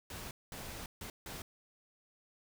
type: noise bursts at uneven times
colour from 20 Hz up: pink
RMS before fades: -45 dBFS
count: 4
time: 0.1-0.31 / 0.52-0.86 / 1.01-1.1 / 1.26-1.42 s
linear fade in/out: 2 ms
effects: none